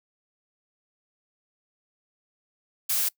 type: noise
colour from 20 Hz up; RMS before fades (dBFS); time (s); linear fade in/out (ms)
blue; -25; 2.89-3.09; 10
effects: noise-tail reverb RT60 0.1 s tail -23 dB re dry